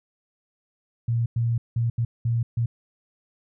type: tone bursts at uneven times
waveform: sine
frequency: 116.9 Hz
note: A#2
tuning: 5 cents sharp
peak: -20 dBFS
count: 6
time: 1.08-1.26 / 1.36-1.58 / 1.76-1.9 / 1.98-2.05 / 2.25-2.43 / 2.57-2.66 s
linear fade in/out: 5 ms
effects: none